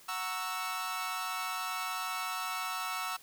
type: chord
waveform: sawtooth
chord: F# dominant seventh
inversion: none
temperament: equal with one note detuned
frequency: 740 / 927.5 / 1108.7 / 1318.5 Hz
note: F#5 / A#5 / C#6 / E6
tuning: 0 / -9 / 0 / 0 cents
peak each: -38 / -39 / -37 / -33 dBFS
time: 0.08-3.17 s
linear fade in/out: 10 ms
effects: white hiss -57 dBFS RMS until 3.22 s